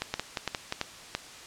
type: two click trains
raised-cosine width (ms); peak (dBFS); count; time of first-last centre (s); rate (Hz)
0.2; -12 / -11; 5 / 4; 0.02-0.724 / 0.14-1.15; 5.68 / 2.97
effects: white hiss -46 dBFS RMS until 1.46 s + low-pass 7000 Hz 12 dB/octave